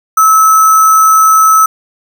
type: tone with sample-and-hold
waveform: sine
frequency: 1300 Hz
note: E6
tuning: 24 cents flat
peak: -3 dBFS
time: 0.17-1.66 s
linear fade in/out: 5 ms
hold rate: 7350 Hz
effects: none